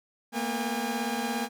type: tone cluster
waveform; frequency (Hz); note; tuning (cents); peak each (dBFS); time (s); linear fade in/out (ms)
sawtooth; 225.3 / 242.5 / 811; A3 / B3 / G#5; +41 / -31 / -41; -29; 0.32-1.49; 50
effects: none